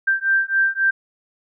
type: beating tone pair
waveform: sine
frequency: 1572 / 1575.7 Hz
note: G6 / G6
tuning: +4 / +9 cents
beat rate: 3.7 Hz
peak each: -19 dBFS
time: 0.07-0.91 s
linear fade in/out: 10 ms
effects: none